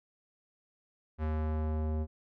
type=tone with low-pass filter sweep; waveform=square; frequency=77.78 Hz; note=D#2; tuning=in tune; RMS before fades=-32 dBFS; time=1.18-2.07 s; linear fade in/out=50 ms; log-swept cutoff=1700 to 580 Hz; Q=0.83; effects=none